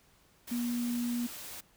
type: tone in noise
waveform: sine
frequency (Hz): 240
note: B3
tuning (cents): -49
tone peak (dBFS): -30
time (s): 0.51-1.27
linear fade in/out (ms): 10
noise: white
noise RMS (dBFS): -44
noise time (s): 0.47-1.61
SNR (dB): +11
effects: pink hiss -65 dBFS RMS until 1.76 s